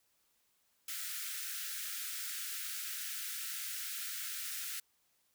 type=high-pass noise; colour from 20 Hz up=white; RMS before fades=-41 dBFS; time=0.88-4.8 s; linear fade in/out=5 ms; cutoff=1300 Hz; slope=96 dB/octave; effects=white hiss -75 dBFS RMS until 5.34 s